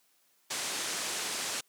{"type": "low-pass noise", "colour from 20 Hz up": "white", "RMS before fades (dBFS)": -35, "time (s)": [0.5, 1.61], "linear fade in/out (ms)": 10, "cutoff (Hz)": 8900, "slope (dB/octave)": 24, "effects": ["white hiss -69 dBFS RMS until 1.68 s", "high-pass 200 Hz 12 dB/octave"]}